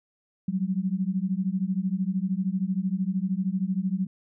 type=beating tone pair; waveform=sine; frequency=182.1 / 195.1 Hz; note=F#3 / G3; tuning=-27 / -8 cents; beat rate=13 Hz; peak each=-27 dBFS; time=0.48-4.07 s; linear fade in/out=5 ms; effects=none